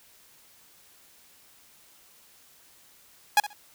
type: tone with echo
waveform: sawtooth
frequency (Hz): 830.6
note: G#5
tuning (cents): 0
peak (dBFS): -12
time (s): 3.37-3.4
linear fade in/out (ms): 2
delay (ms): 66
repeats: 2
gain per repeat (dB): -15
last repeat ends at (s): 3.532
effects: white hiss -57 dBFS RMS until 3.74 s